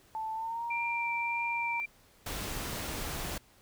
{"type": "tone with pitch glide", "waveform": "sine", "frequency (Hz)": [880, 937.7], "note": ["A5", "A#5"], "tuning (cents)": [0, 10], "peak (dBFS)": -33, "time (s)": [0.15, 1.8], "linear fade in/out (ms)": 0, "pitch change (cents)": 110, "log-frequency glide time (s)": [0.33, 0.64]}
{"type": "tone with vibrato", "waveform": "sine", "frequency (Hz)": 2363, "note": "D7", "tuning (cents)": 10, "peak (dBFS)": -32, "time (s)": [0.7, 1.86], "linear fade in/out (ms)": 10, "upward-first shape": "triangle", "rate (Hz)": 1.7, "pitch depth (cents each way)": 13}
{"type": "noise", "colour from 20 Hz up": "pink", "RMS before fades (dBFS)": -37, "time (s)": [2.26, 3.38], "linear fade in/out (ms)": 5}
{"effects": ["pink hiss -62 dBFS RMS until 3.61 s"]}